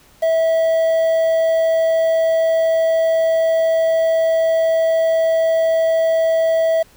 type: tone with quantisation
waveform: triangle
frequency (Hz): 651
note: E5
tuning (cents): -22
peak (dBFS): -11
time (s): 0.22-6.83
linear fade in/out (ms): 10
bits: 6
effects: pink hiss -50 dBFS RMS until 6.96 s